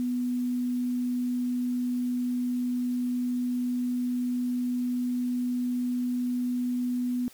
sine tone, 246.9 Hz, B3, in tune, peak -25 dBFS, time 0-7.28 s, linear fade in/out 0 ms, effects white hiss -53 dBFS RMS until 7.33 s + MP3 96 kbps

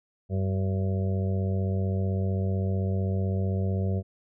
harmonic tone, 95.7 Hz, G2, 41 cents flat, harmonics 1 / 2 / 4 / 5 / 6 / 7, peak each -25 / -31 / -37 / -39 / -41 / -42 dBFS, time 0.29-4.03 s, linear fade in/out 50 ms, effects none

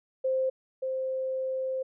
sine tone pair in turn, 523.3 / 523.3 Hz, C5 / C5, 0 / 0 cents, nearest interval unison, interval 0 cents, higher neither, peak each -24 / -28 dBFS, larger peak first, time 0.24-0.5 / 0.82-1.83 s, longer second, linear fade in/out 10 ms, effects none

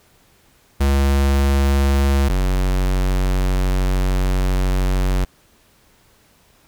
square tone pair in turn, 69.1 / 46.49 Hz, C#2 / F#1, -5 / +9 cents, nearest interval perfect fifth, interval 686 cents, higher first, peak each -14 / -16 dBFS, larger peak first, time 0.8-2.29 / 2.29-5.25 s, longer second, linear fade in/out 10 ms, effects pink hiss -55 dBFS RMS until 6.67 s

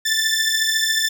15% pulse beating tone pair, 1760 / 1774 Hz, A6 / A6, 0 / +14 cents, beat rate 14 Hz, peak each -14 dBFS, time 0.05-1.09 s, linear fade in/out 10 ms, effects none

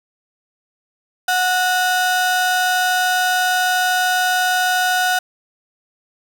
45% pulse ring-modulated tone, 1100 Hz, C#6, 14 cents flat, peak -12 dBFS, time 1.28-5.19 s, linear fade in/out 5 ms, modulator 367 Hz, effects none

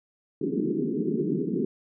white band-pass noise, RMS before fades -27 dBFS, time 0.41-1.65 s, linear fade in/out 5 ms, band 150 to 420 Hz, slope 96 dB/octave, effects none

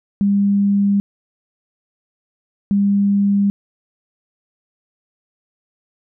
sine tone pair in turn, 200.6 / 200.6 Hz, G3 / G3, +40 / +40 cents, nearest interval unison, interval 0 cents, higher neither, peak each -12 dBFS, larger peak neither, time 0.21-1 / 2.71-3.5 s, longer neither, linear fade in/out 0 ms, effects none

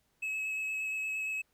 triangle tone with vibrato, 2578 Hz, E7, 39 cents flat, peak -31 dBFS, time 0.22-1.42 s, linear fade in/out 10 ms, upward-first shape square, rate 8.6 Hz, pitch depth 10 cents each way, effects pink hiss -74 dBFS RMS until 1.53 s

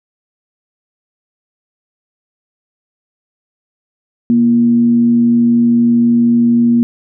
sine tone with frequency modulation, 236.4 Hz, A#3, 24 cents sharp, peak -7 dBFS, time 4.3-6.83 s, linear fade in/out 0 ms, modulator 104 Hz, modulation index 0.2, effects none

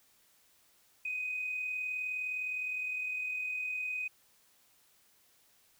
sine tone with amplitude modulation, 2503 Hz, D#7, 10 cents sharp, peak -31 dBFS, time 1.05-4.08 s, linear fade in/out 5 ms, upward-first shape sine, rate 39.6 Hz, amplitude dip 40%, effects tanh soft clip ceiling -27 dBFS + white hiss -67 dBFS RMS until 5.79 s

